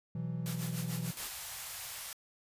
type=chord; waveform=triangle; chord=B suspended fourth; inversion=none; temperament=equal with one note detuned; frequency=124.98 / 164.81 / 185 Hz; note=B2 / E3 / F#3; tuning=+21 / 0 / 0 cents; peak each=-37 / -35 / -41 dBFS; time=0.15-1.11 s; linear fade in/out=5 ms
type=noise with tremolo; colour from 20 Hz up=white; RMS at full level=-41 dBFS; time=0.46-1.29 s; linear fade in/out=0 ms; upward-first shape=sine; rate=6.8 Hz; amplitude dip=65%
type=band-stop noise; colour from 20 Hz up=white; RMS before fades=-42 dBFS; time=1.17-2.13 s; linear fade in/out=2 ms; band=140 to 600 Hz; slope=24 dB/octave
effects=resampled to 32000 Hz